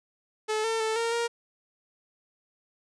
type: tone with pitch steps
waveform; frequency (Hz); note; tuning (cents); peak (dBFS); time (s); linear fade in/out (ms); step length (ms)
sawtooth; 432.2 / 450 / 440.6 / 461.4 / 468.6; A4 / A4 / A4 / A#4 / A#4; -31 / +39 / +2 / -18 / +9; -22; 0.48-1.28; 20; 160
effects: resampled to 22050 Hz